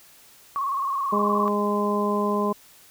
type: tone with vibrato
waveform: sine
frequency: 1099 Hz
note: C#6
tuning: 15 cents flat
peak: -23 dBFS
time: 0.56-1.48 s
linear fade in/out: 0 ms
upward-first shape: square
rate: 19 Hz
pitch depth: 52 cents each way
type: harmonic tone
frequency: 206.2 Hz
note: G#3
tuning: 12 cents flat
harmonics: 1 / 2 / 3 / 4 / 5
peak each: -25 / -26 / -30 / -36 / -26 dBFS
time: 1.12-2.53 s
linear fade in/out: 10 ms
effects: white hiss -52 dBFS RMS until 2.9 s